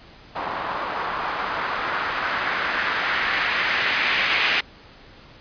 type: noise with low-pass filter sweep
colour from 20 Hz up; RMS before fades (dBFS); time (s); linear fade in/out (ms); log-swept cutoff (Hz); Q
blue; -24; 0.35-4.61; 10; 930 to 2400; 1.8
effects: pink hiss -47 dBFS RMS until 5.4 s + resampled to 11025 Hz